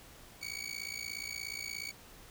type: tone with amplitude modulation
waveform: 20% pulse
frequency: 2259 Hz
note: C#7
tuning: 32 cents sharp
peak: -30 dBFS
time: 0.41-1.92 s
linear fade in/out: 20 ms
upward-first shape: sine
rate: 56.9 Hz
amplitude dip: 95%
effects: pink hiss -55 dBFS RMS until 2.3 s